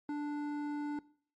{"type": "tone with hard clipping", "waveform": "triangle", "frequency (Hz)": 293.7, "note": "D4", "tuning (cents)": 0, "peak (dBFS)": -36, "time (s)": [0.09, 0.99], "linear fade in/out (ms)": 2, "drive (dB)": 14, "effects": ["noise-tail reverb RT60 0.5 s tail -20 dB re dry", "MP3 48 kbps"]}